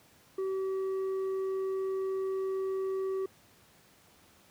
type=tone with tanh clipping; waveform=sine; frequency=382.7 Hz; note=G4; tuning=42 cents flat; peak=-31 dBFS; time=0.38-3.26 s; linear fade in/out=5 ms; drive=5 dB; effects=pink hiss -61 dBFS RMS until 4.5 s + high-pass 80 Hz 12 dB/octave